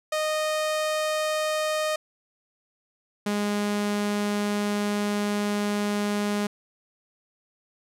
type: tone pair in turn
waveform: sawtooth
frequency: 618 / 206.2 Hz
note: D#5 / G#3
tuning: -12 / -12 cents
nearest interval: octave + perfect fifth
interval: 1900 cents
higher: first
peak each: -20 dBFS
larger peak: neither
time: 0.12-1.96 / 3.26-6.47 s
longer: second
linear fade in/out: 5 ms
effects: low-pass 12000 Hz 12 dB/octave